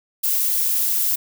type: noise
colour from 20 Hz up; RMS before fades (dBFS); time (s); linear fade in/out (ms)
violet; -20; 0.23-1.16; 10
effects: none